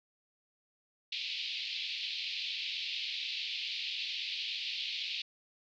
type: band-pass noise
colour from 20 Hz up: white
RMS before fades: -38 dBFS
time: 1.12-5.22 s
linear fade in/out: 5 ms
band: 2400 to 4400 Hz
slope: 48 dB/octave
effects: none